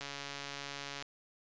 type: click train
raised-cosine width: 0.2 ms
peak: -24 dBFS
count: 144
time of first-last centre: 0.01-1.024 s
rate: 141 Hz
effects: resampled to 16000 Hz